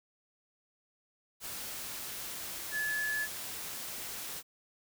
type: tone in noise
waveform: sine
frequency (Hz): 1717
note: A6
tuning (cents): -43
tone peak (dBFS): -31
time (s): 2.71-3.28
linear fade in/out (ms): 50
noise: white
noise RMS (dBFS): -41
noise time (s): 1.4-4.43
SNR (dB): +7
effects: none